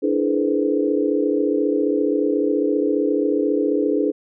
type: tone cluster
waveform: sine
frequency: 293.3 / 327.9 / 423.2 / 478.9 / 507 Hz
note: D4 / E4 / G#4 / A#4 / B4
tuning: -2 / -9 / +33 / +47 / +45 cents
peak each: -21 / -24 / -21 / -28 / -26 dBFS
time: 0.02-4.12 s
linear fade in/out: 20 ms
effects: none